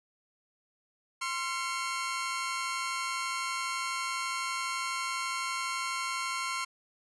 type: tone cluster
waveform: sawtooth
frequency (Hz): 1049 / 1367 / 2210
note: C6 / F6 / C#7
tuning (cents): +4 / -37 / -6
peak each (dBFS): -31 / -33 / -34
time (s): 1.21-6.65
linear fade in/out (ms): 10
effects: resampled to 24000 Hz